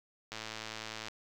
click train, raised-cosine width 0.2 ms, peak -23 dBFS, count 85, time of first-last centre 0.32-1.084 s, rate 110 Hz, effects 9-bit

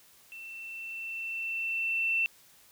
sine tone with level ramp, 2685 Hz, E7, 31 cents sharp, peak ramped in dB -42 to -24 dBFS, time 0.32-2.26 s, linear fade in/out 0 ms, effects white hiss -59 dBFS RMS until 2.71 s

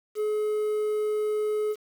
triangle tone with quantisation, 425.1 Hz, G#4, 40 cents sharp, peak -22 dBFS, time 0.15-1.76 s, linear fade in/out 50 ms, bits 8, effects none

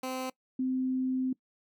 15% pulse / sine tone pair in turn, 258.6 / 258.6 Hz, C4 / C4, -20 / -20 cents, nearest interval unison, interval 0 cents, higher neither, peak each -27 dBFS, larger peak neither, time 0.03-0.3 / 0.59-1.33 s, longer second, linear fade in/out 5 ms, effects noise-tail reverb RT60 0.1 s tail -22 dB re dry

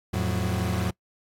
40% pulse tone cluster, 86.4 / 110.8 / 184.5 Hz, F2 / A2 / F#3, -18 / +13 / -5 cents, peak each -28 dBFS, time 0.13-0.91 s, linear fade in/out 10 ms, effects noise-tail reverb RT60 0.1 s tail -24 dB re dry + AAC 48 kbps

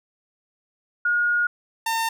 sine / sawtooth tone pair in turn, 1435 / 906 Hz, F6 / A#5, +47 / -50 cents, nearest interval minor sixth, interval 797 cents, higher first, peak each -18 dBFS, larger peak neither, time 1.05-1.47 / 1.86-2.09 s, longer first, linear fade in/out 5 ms, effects none

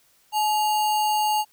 sine tone with sample-and-hold, 851 Hz, G#5, 42 cents sharp, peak -19 dBFS, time 0.32-1.45 s, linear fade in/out 50 ms, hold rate 3675 Hz, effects white hiss -61 dBFS RMS until 1.52 s

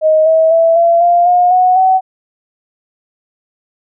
sine tone with pitch steps, 626 / 642.9 / 660.2 / 677.9 / 696.2 / 714.9 / 734.2 / 754 Hz, D#5 / E5 / E5 / E5 / F5 / F5 / F#5 / F#5, +10 / -43 / +2 / +48 / -6 / +40 / -14 / +32 cents, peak -6 dBFS, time 0.01-2.01 s, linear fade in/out 50 ms, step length 250 ms, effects none

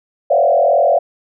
sine tone with frequency modulation, 625 Hz, D#5, 8 cents sharp, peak -9 dBFS, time 0.3-0.99 s, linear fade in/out 10 ms, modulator 42.7 Hz, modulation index 2.2, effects none

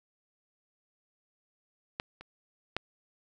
clicks, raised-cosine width 0.3 ms, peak -16 / -30 / -14 dBFS, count 3, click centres 1.999 / 2.21 / 2.766 s, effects none

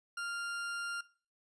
40% pulse tone, 1396.9 Hz, F6, in tune, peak -36 dBFS, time 0.17-1.01 s, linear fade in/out 5 ms, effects noise-tail reverb RT60 0.4 s tail -19 dB re dry + resampled to 24000 Hz

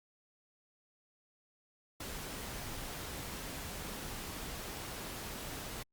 pink noise, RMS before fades -43 dBFS, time 2-5.83 s, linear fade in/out 5 ms, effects Opus 48 kbps

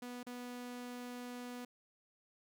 sawtooth tone with dropouts, 245.6 Hz, B3, 9 cents flat, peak -40 dBFS, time 0.02-1.65 s, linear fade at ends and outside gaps 5 ms, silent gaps 0.231-0.266 s, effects none

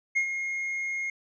triangle tone with ADSR envelope, 2145 Hz, C7, 42 cents sharp, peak -19 dBFS, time 0.15-1.1 s, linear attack 19 ms, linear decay 85 ms, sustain -8 dB, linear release 3 ms, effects resampled to 16000 Hz

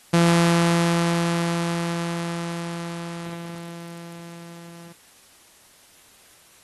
sawtooth tone with level ramp, 169.8 Hz, F3, 48 cents flat, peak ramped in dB -10 to -37 dBFS, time 0.13-4.93 s, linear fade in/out 10 ms, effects white hiss -52 dBFS RMS until 6.63 s + AAC 32 kbps

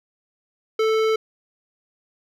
sine tone with hard clipping, 440 Hz, A4, in tune, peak -19 dBFS, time 0.79-1.16 s, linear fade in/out 5 ms, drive 16 dB, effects none

